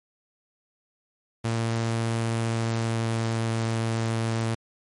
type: tone with pitch glide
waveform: sawtooth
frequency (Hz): 114.4 to 113.41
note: A#2 to A#2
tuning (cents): -32 to -47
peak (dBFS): -20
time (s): 1.44-4.55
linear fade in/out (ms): 10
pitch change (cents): -15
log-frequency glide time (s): 2.32-3.6
effects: MP3 48 kbps